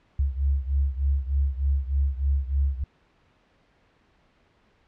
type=beating tone pair; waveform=sine; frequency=68 / 71.3 Hz; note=C#2 / C#2; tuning=-33 / +49 cents; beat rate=3.3 Hz; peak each=-23 / -26 dBFS; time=0.19-2.84 s; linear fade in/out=5 ms; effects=pink hiss -63 dBFS RMS until 4.87 s + low-pass 3000 Hz 12 dB/octave